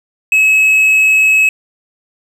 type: tone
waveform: triangle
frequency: 2573 Hz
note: E7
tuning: 43 cents flat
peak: -5 dBFS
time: 0.32-1.49 s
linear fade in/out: 2 ms
effects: none